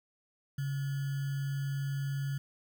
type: tone with sample-and-hold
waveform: sine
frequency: 138.59 Hz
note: C#3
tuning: in tune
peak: -31 dBFS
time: 0.58-2.38 s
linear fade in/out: 5 ms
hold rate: 1575 Hz
effects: none